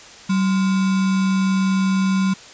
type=tone with sample-and-hold; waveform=sine; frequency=190.6 Hz; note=G3; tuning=48 cents flat; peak=-15 dBFS; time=0.29-2.34 s; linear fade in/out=10 ms; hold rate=1225 Hz; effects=white hiss -41 dBFS RMS until 2.53 s + resampled to 16000 Hz